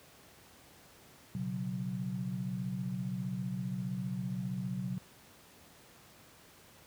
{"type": "chord", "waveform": "sine", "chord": "B suspended second", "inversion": "none", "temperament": "equal", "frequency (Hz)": [123.47, 138.59, 185], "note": ["B2", "C#3", "F#3"], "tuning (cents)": [0, 0, 0], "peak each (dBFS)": [-39, -40, -36], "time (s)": [1.35, 4.98], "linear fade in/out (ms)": 0, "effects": ["pink hiss -58 dBFS RMS until 6.86 s", "high-pass 80 Hz 12 dB/octave"]}